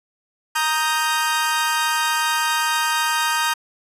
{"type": "chord", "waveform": "sawtooth", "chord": "Eb major", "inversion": "second", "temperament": "equal", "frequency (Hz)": [932.3, 1244.5, 1568], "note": ["Bb5", "Eb6", "G6"], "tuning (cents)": [0, 0, 0], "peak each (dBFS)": [-18, -20, -20], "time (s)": [0.55, 3.54], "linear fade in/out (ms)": 10, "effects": ["resampled to 32000 Hz"]}